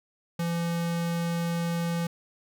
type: tone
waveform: square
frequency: 169.5 Hz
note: E3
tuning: 49 cents sharp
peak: -27 dBFS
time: 0.39-2.07 s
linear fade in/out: 5 ms
effects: none